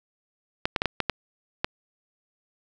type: clicks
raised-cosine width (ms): 0.3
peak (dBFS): -7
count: 7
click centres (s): 0.655 / 0.762 / 0.819 / 0.857 / 1.003 / 1.097 / 1.645
effects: none